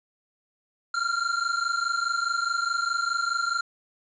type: tone pair together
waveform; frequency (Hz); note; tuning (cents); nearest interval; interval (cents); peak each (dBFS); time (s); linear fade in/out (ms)
square; 1372.1 / 1396.9; F6 / F6; -31 / 0; unison; 31; -28; 0.94-3.61; 5
effects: resampled to 16000 Hz + 9-bit